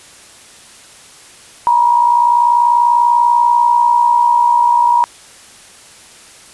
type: tone with amplitude modulation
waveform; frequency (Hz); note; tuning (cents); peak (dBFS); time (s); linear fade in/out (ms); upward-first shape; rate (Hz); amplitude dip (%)
sine; 956; A#5; +43; -5; 1.67-5.04; 0; sine; 60.3; 60
effects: white hiss -40 dBFS RMS until 6.53 s + resampled to 24000 Hz